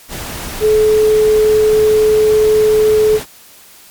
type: tone in noise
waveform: sine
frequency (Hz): 430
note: A4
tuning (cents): -40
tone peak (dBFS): -7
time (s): 0.6-3.2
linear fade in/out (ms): 50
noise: pink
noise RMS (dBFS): -25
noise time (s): 0.08-3.26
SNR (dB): +15
effects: white hiss -41 dBFS RMS until 3.9 s + MP3 96 kbps